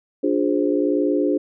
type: chord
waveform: sine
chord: D half-diminished seventh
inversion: none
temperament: equal with one note detuned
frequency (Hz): 293.7 / 354.3 / 415.3 / 523.3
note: D4 / F4 / Ab4 / C5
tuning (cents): 0 / +25 / 0 / 0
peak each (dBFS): -20 / -23 / -23 / -25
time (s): 0.23-1.38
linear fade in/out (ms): 10
effects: none